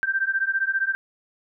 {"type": "beating tone pair", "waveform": "sine", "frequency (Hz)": [1562, 1577], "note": ["G6", "G6"], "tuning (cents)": [-7, 10], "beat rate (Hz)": 15, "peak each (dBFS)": -24, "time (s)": [0.03, 0.95], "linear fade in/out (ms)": 0, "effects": []}